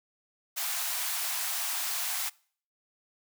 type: high-pass noise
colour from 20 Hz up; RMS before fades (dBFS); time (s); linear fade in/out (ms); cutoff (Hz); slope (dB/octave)
white; -32; 0.56-2.3; 20; 640; 96
effects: noise-tail reverb RT60 0.5 s tail -24 dB re dry